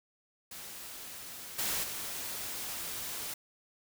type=noise with level steps; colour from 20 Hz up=white; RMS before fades=-45 / -33 / -39 dBFS; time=0.51-3.34 s; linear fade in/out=5 ms; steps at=1.58 / 1.83 s; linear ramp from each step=10 ms; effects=none